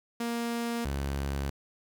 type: tone pair in turn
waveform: sawtooth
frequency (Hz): 234.6 / 69.25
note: A#3 / C#2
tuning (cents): +11 / -1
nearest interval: octave + major sixth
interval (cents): 2112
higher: first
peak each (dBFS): -26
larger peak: neither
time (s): 0.2-0.85 / 0.85-1.5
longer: neither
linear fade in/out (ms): 5
effects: 9-bit